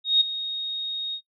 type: tone with ADSR envelope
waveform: sine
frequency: 3734 Hz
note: A#7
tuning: 2 cents sharp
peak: -13 dBFS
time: 0.04-1.21 s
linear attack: 170 ms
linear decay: 8 ms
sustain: -14 dB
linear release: 72 ms
effects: noise-tail reverb RT60 0.1 s tail -21 dB re dry